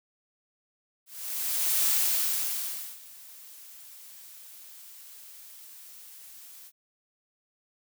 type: noise with ADSR envelope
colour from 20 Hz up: blue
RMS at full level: -24 dBFS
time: 1.06-6.72 s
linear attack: 820 ms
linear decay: 1100 ms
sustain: -24 dB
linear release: 53 ms
effects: none